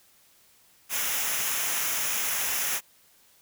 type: noise with comb filter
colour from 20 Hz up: white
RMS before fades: -28 dBFS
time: 0.89-2.81 s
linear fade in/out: 50 ms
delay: 0.23 ms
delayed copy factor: -0.6
effects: white hiss -60 dBFS RMS until 3.41 s